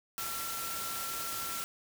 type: tone in noise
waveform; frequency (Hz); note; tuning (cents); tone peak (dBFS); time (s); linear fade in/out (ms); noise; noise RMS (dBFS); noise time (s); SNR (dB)
sine; 1354; E6; +46; -41; 0.18-1.64; 0; white; -38; 0.18-1.64; -6
effects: none